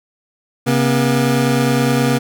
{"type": "tone pair together", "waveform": "25% pulse", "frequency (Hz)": [134.85, 240], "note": ["C#3", "B3"], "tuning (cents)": [-47, -49], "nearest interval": "minor seventh", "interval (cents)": 998, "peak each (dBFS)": [-12, -12], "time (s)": [0.66, 2.19], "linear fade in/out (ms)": 20, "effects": []}